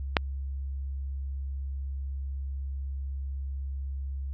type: click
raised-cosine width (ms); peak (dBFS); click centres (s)
0.3; -3; 0.168
effects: added 68 Hz sine -31 dBFS peak until 4.33 s + low-pass 4000 Hz 12 dB/octave